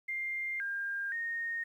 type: tone with pitch steps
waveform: sine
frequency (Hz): 2100 / 1604 / 1851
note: C7 / G6 / A#6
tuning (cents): +6 / +39 / -13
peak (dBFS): -33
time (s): 0.08-1.64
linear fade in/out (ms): 10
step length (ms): 520
effects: 11-bit